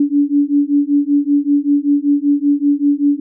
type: beating tone pair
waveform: sine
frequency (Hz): 284.7 / 289.9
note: C#4 / D4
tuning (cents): +46 / -22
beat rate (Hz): 5.2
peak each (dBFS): -14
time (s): 0-3.2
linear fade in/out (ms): 5
effects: none